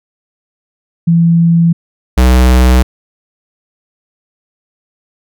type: tone pair in turn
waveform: sine / square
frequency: 168 / 62.93 Hz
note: E3 / B1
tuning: +33 / +33 cents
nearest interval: octave + perfect fourth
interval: 1700 cents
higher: first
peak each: -5 dBFS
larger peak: neither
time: 1.07-1.73 / 2.17-2.83 s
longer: neither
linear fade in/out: 10 ms
effects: none